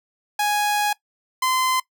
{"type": "tone pair in turn", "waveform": "sawtooth", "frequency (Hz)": [830.6, 1031.4], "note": ["G#5", "C6"], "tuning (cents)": [0, -25], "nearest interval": "major third", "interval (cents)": 375, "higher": "second", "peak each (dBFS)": -15, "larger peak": "neither", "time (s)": [[0.39, 0.93], [1.42, 1.8]], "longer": "first", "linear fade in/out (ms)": 5, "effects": ["noise-tail reverb RT60 0.1 s tail -20 dB re dry"]}